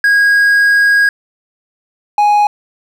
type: tone pair in turn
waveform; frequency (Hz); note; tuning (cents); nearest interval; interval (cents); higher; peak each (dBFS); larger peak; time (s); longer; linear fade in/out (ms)
triangle; 1641 / 830.3; G#6 / G#5; -21 / -1; octave; 1180; first; -5; neither; 0.04-1.09 / 2.18-2.47; first; 2
effects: none